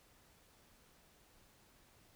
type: silence
effects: pink hiss -67 dBFS RMS until 2.15 s